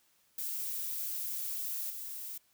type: noise with level steps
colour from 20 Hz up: violet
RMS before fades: -37 / -42 dBFS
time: 0.38-2.38 s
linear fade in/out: 5 ms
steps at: 1.9 s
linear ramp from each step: 2 ms
effects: white hiss -70 dBFS RMS until 2.53 s

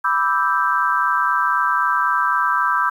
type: chord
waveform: sine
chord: E minor seventh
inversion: second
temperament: equal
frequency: 987.8 / 1174.7 / 1318.5 / 1568 Hz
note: B5 / D6 / E6 / G6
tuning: 0 / 0 / 0 / 0 cents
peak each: -21 dBFS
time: 0.04-2.9 s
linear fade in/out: 10 ms
effects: 8-bit

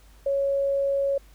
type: tone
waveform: sine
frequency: 554.4 Hz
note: C#5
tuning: in tune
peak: -21 dBFS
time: 0.26-1.18 s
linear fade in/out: 5 ms
effects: added 50 Hz sine -50 dBFS peak until 1.34 s + pink hiss -58 dBFS RMS until 1.34 s

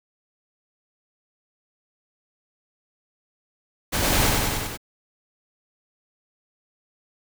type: noise with echo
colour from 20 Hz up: pink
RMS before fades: -23 dBFS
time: 3.92-4.3 s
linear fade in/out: 20 ms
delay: 95 ms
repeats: 5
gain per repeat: -2 dB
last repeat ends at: 4.775 s
effects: none

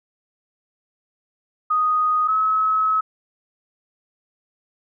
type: tone pair in turn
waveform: sine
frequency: 1244.5 / 1286.2 Hz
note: D#6 / E6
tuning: 0 / -43 cents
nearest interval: minor second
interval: 57 cents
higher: second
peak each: -16 dBFS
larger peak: neither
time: 1.7-2.28 / 2.28-3.01 s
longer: second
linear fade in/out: 10 ms
effects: none

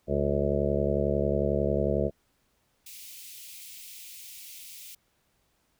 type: harmonic tone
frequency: 71.1 Hz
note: C#2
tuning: 45 cents sharp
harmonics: 1 / 2 / 3 / 5 / 6 / 7 / 8 / 9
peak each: -32 / -32 / -32 / -32 / -32 / -32 / -32 / -32 dBFS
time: 0.07-2.11 s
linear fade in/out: 50 ms
type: high-pass noise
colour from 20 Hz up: white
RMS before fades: -45 dBFS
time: 2.86-4.95 s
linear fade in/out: 5 ms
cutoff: 2200 Hz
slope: 48 dB/octave
effects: pink hiss -71 dBFS RMS until 5.79 s

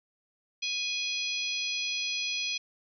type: harmonic tone with a mistuned harmonic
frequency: 830.6 Hz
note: G#5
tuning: in tune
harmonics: 3 / 4 / 5 / 6 / 7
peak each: -33 / -35 / -37 / -39 / -40 dBFS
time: 0.62-2.58 s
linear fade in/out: 10 ms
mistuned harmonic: 7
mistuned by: +32 cents
effects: none

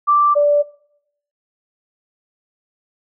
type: tone pair in turn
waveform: sine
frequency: 1173 / 583.8 Hz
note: D6 / D5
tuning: -2 / -10 cents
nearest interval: octave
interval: 1208 cents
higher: first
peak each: -10 dBFS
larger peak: neither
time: 0.07-0.35 / 0.35-0.63 s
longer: neither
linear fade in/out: 20 ms
effects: noise-tail reverb RT60 0.7 s tail -20 dB re dry

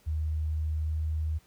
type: tone with pitch glide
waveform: sine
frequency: 77.7 to 78.2 Hz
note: D#2 to D#2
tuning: -2 to +9 cents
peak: -27 dBFS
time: 0.06-1.39 s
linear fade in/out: 20 ms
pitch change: +11 cents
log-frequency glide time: 0.84-0.91 s
effects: pink hiss -63 dBFS RMS until 1.46 s

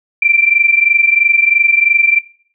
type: tone pair together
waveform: sine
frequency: 2349 / 2372 Hz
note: D7 / D7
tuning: 0 / +17 cents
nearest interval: unison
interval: 17 cents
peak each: -11 dBFS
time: 0.22-2.19 s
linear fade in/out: 5 ms
effects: noise-tail reverb RT60 0.5 s tail -20 dB re dry

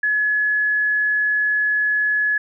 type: tone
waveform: sine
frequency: 1699 Hz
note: G#6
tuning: 39 cents sharp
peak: -16 dBFS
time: 0.03-2.38 s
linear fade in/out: 5 ms
effects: none

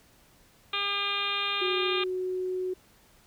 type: harmonic tone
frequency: 402.8 Hz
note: G4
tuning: 47 cents sharp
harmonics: 1 / 2 / 3 / 4 / 5 / 6 / 7 / 8 / 9 / 10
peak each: -42 / -43 / -33 / -40 / -43 / -33 / -37 / -36 / -33 / -42 dBFS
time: 0.73-2.04 s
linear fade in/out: 5 ms
type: tone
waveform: sine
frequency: 369 Hz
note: F#4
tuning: 5 cents flat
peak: -28 dBFS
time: 1.61-2.74 s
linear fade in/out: 10 ms
effects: pink hiss -60 dBFS RMS until 3.26 s

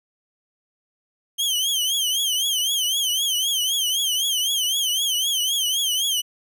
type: tone with vibrato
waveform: sawtooth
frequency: 3136 Hz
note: G7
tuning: in tune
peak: -17 dBFS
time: 1.38-6.22 s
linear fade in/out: 20 ms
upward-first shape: triangle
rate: 3.9 Hz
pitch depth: 140 cents each way
effects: none

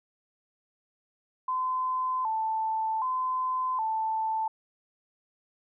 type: tone with vibrato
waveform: sine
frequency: 951 Hz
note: A#5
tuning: 34 cents sharp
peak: -26 dBFS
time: 1.48-4.48 s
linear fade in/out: 5 ms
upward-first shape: square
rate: 0.65 Hz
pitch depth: 130 cents each way
effects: none

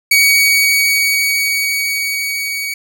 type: tone with level ramp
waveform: sawtooth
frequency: 2253 Hz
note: C#7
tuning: 28 cents sharp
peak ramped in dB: -4 to -16 dBFS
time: 0.11-2.74 s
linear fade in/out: 5 ms
effects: none

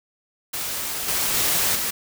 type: noise with level steps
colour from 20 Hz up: white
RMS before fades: -28 / -23 / -21 / -25 dBFS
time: 0.53-1.91 s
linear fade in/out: 10 ms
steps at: 1.08 / 1.34 / 1.75 s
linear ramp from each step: 5 ms
effects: none

